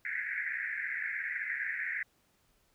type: band-pass noise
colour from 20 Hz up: pink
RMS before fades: -36 dBFS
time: 0.05-2.03 s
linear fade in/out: 2 ms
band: 1600 to 2200 Hz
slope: 96 dB/octave
effects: pink hiss -71 dBFS RMS until 2.74 s